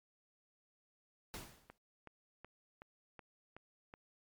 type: noise with exponential decay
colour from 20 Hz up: pink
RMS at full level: -44 dBFS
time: 1.34-1.78 s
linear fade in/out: 0 ms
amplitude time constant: 94 ms
type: click train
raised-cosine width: 0.5 ms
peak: -36 dBFS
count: 7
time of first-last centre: 1.7-3.939 s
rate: 2.68 Hz
effects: MP3 96 kbps